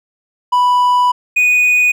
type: tone pair in turn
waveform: triangle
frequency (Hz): 987.8 / 2477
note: B5 / D#7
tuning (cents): 0 / -8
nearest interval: octave + major third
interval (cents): 1592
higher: second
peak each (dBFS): -7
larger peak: neither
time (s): 0.52-1.12 / 1.36-1.92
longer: first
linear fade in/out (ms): 10
effects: none